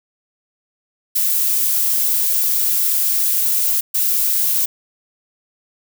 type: noise bursts at uneven times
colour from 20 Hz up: violet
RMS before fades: -17 dBFS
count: 2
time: 1.15-3.81 / 3.94-4.66 s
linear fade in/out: 10 ms
effects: none